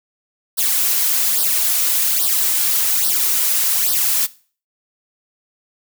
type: noise with flanger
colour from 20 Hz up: blue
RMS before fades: -17 dBFS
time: 0.57-4.27 s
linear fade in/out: 20 ms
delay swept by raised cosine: 0.21 to 4.31 ms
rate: 1.2 Hz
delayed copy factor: +0.85
effects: noise-tail reverb RT60 0.4 s tail -19 dB re dry